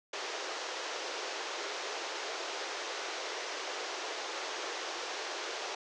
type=band-pass noise; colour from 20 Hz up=pink; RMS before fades=-39 dBFS; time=0.13-5.75 s; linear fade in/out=5 ms; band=360 to 6600 Hz; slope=48 dB/octave; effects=none